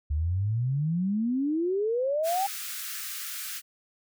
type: exponential sweep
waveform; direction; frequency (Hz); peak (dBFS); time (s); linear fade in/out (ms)
sine; up; 71.3 to 810; -24; 0.1-2.47; 10
type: high-pass noise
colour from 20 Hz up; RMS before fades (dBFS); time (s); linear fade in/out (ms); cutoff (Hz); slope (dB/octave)
white; -36; 2.23-3.62; 50; 1200; 96
effects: none